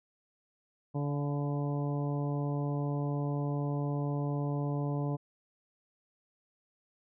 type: harmonic tone with a mistuned harmonic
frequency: 144.1 Hz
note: D3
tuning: 33 cents flat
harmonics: 1 / 2 / 3 / 4 / 5 / 6 / 7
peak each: -31 / -37 / -41 / -43 / -45 / -47 / -48 dBFS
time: 0.94-5.17 s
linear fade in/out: 20 ms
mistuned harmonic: 5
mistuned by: -21 cents
effects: none